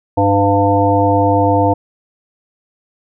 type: harmonic tone with a mistuned harmonic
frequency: 99.5 Hz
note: G2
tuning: 26 cents sharp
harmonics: 1 / 3 / 5 / 7 / 9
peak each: -16 / -16 / -16 / -16 / -16 dBFS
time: 0.17-1.74 s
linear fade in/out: 10 ms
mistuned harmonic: 5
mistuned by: +21 cents
effects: none